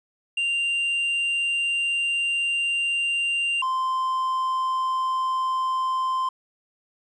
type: tone pair in turn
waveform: triangle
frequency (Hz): 2782 / 1039.9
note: F7 / C6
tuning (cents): -7 / -11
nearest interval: octave + perfect fourth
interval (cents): 1704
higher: first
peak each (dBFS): -20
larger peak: neither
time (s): 0.37-3.62 / 3.62-6.29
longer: first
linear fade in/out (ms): 5
effects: resampled to 24000 Hz + 10-bit